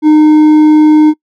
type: tone with hard clipping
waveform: triangle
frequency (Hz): 306.1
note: D#4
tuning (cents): -28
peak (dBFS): -3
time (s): 0.02-1.14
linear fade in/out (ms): 50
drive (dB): 7
effects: noise-tail reverb RT60 0.1 s tail -25 dB re dry